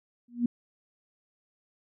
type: tone with exponential growth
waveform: sine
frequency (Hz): 239.8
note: A#3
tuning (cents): +49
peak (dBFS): -19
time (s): 0.28-0.46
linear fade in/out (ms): 5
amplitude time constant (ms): 38
effects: none